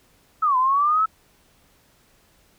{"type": "linear two-way sweep", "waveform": "sine", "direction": "down then up", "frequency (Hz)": [1318.5, 1000, 1318.5], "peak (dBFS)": -16, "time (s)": [0.42, 1.06], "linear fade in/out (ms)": 10, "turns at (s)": 0.57, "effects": ["pink hiss -59 dBFS RMS until 2.58 s"]}